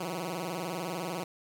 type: tone with vibrato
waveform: 10% pulse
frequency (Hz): 173.1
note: F3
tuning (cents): -15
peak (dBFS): -25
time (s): 0-1.24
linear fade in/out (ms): 5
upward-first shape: square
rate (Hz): 20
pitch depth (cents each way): 120
effects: none